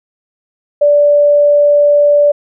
sine tone, 583 Hz, D5, 13 cents flat, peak -5 dBFS, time 0.81-2.32 s, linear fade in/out 10 ms, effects none

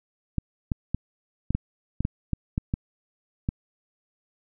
clicks, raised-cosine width 5 ms, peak -12 dBFS, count 11, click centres 0.383 / 0.718 / 0.946 / 1.506 / 1.55 / 2.006 / 2.051 / 2.333 / 2.579 / 2.739 / 3.489 s, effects none

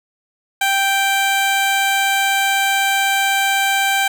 15% pulse tone, 784 Hz, G5, in tune, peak -8 dBFS, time 0.61-4.08 s, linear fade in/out 5 ms, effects none

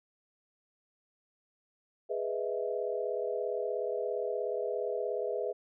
sine chord, E major seventh, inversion first, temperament equal, 415.3 / 493.9 / 622.3 / 659.3 Hz, G#4 / B4 / D#5 / E5, 0 / 0 / 0 / 0 cents, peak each -35 / -35 / -39 / -38 dBFS, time 2.09-5.53 s, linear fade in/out 20 ms, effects none

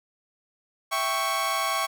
sawtooth chord, C# diminished, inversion first, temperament equal, 659.3 / 784 / 1108.7 Hz, E5 / G5 / C#6, 0 / 0 / 0 cents, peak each -28 / -28 / -22 dBFS, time 0.91-1.87 s, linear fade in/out 20 ms, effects none

